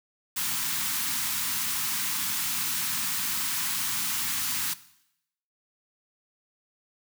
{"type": "band-stop noise", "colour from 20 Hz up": "white", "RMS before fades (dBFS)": -29, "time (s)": [0.36, 4.74], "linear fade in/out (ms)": 10, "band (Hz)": [290, 880], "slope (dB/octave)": 48, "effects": ["noise-tail reverb RT60 0.8 s tail -17 dB re dry", "high-pass 100 Hz 12 dB/octave"]}